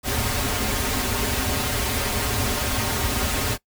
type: noise with comb filter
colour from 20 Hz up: pink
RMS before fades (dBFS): -24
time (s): 0.03-3.58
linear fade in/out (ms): 50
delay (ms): 6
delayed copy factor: -0.85
effects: noise-tail reverb RT60 0.1 s tail -20 dB re dry